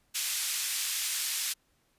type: band-pass noise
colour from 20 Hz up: white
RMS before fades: -32 dBFS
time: 0.14-1.54 s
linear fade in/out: 20 ms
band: 2200 to 11000 Hz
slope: 12 dB/octave
effects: pink hiss -71 dBFS RMS until 1.98 s + resampled to 32000 Hz